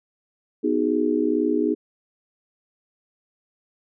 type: chord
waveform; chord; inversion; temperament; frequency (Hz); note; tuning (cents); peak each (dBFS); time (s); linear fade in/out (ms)
sine; G# minor seventh; first; just; 249.2 / 311.5 / 373.8 / 415.3; B3 / D#4 / F#4 / G#4; +16 / +2 / +18 / 0; -25 / -22 / -28 / -24; 0.63-1.75; 20
effects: none